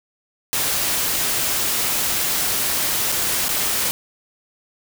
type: noise with dropouts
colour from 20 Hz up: white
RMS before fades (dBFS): -21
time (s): 0.53-3.91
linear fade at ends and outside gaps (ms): 0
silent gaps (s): 3.119-3.123 / 3.483-3.491
effects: none